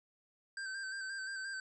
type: tone with vibrato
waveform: square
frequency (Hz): 1563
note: G6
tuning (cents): -6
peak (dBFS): -40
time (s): 0.57-1.6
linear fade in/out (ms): 2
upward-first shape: square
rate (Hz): 5.7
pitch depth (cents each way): 29
effects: resampled to 22050 Hz